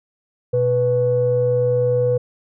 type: tone pair together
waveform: sine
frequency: 123.4 / 493.6 Hz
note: B2 / B4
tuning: -1 / -1 cents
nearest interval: 2 octaves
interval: 2400 cents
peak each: -20 / -15 dBFS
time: 0.53-2.18 s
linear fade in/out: 10 ms
effects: tanh soft clip ceiling -8 dBFS